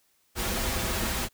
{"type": "noise with comb filter", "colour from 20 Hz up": "pink", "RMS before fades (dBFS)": -29, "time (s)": [0.35, 1.29], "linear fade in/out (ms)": 50, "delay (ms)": 6.8, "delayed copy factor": -0.65, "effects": ["white hiss -68 dBFS RMS until 1.33 s"]}